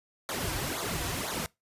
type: noise with flanger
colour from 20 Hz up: pink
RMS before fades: -33 dBFS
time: 0.29-1.46 s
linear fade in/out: 0 ms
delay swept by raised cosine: 0.37 to 4.87 ms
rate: 2 Hz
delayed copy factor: -1
effects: noise-tail reverb RT60 0.2 s tail -23 dB re dry + resampled to 32000 Hz